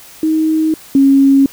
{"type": "tone pair in turn", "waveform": "sine", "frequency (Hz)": [315.4, 273.8], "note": ["D#4", "C#4"], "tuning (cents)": [24, -21], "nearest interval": "major second", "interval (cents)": 245, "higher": "first", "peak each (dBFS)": [-10, -5], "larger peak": "second", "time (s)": [[0.23, 0.74], [0.95, 1.46]], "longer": "neither", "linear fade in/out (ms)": 2, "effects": ["white hiss -38 dBFS RMS until 1.52 s"]}